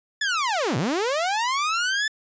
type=linear two-way sweep; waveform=sawtooth; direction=down then up; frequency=1760 to 110 to 1760 Hz; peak=-18 dBFS; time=0.21-2.08 s; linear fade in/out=5 ms; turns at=0.77 s; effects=resampled to 16000 Hz